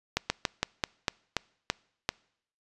slowing click train, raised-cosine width 0.2 ms, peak -8 dBFS, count 9, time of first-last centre 0.17-2.091 s, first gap 130 ms, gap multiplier 1.17, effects noise-tail reverb RT60 0.7 s tail -26 dB re dry + resampled to 24000 Hz

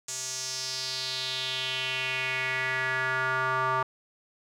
square tone with band-pass filter sweep, 130 Hz, C3, 11 cents flat, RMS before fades -30 dBFS, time 0.08-3.83 s, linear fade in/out 5 ms, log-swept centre 7000 to 1100 Hz, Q 3.6, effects none

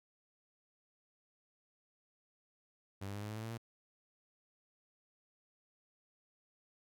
sawtooth tone with pitch steps, 98 / 100.35 / 102.75 / 105.22 / 107.74 / 110.32 / 112.96 / 115.67 Hz, G2 / G2 / G#2 / G#2 / A2 / A2 / A2 / A#2, 0 / +41 / -18 / +23 / -36 / +5 / +46 / -13 cents, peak -37 dBFS, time 3.01-3.578 s, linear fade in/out 10 ms, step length 71 ms, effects none

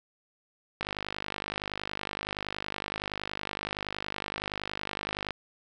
click train, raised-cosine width 0.3 ms, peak -16 dBFS, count 229, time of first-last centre 0.81-5.307 s, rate 50.7 Hz, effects none

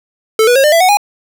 square tone with pitch steps, 440 / 488.2 / 541.7 / 601.1 / 666.9 / 740 / 821.1 Hz, A4 / B4 / C#5 / D5 / E5 / F#5 / G#5, 0 / -20 / -40 / +40 / +20 / 0 / -20 cents, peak -7 dBFS, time 0.39-0.971 s, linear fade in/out 2 ms, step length 83 ms, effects none

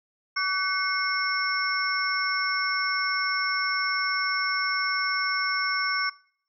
sine tone cluster, 1145 / 1506 / 2167 / 5420 Hz, D6 / F#6 / C#7 / E8, -44 / +30 / -40 / +47 cents, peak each -29 dBFS, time 0.36-6.1 s, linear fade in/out 10 ms, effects noise-tail reverb RT60 0.6 s tail -23 dB re dry

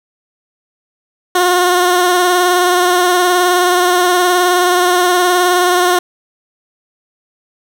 15% pulse tone with vibrato, 358.6 Hz, F4, 46 cents sharp, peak -3 dBFS, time 1.35-5.99 s, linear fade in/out 5 ms, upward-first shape sine, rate 19 Hz, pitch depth 32 cents each way, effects none

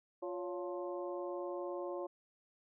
harmonic tone with a mistuned harmonic, 176.2 Hz, F3, 16 cents sharp, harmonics 2 / 3 / 4 / 5 / 6, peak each -41 / -42 / -49 / -51 / -50 dBFS, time 0.22-2.07 s, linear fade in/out 10 ms, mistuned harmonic 3, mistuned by +92 cents, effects none

